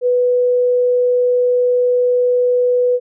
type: tone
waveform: sine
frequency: 493.9 Hz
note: B4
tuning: in tune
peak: -11 dBFS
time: 0.01-3 s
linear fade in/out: 50 ms
effects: none